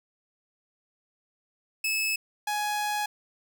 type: tone pair in turn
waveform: sawtooth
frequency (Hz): 2600 / 835.7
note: E7 / G#5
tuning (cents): -24 / +11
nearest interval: octave + minor sixth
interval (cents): 1965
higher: first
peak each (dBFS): -22 / -23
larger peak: first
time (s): 1.84-2.16 / 2.47-3.06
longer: second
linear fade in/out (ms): 5
effects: none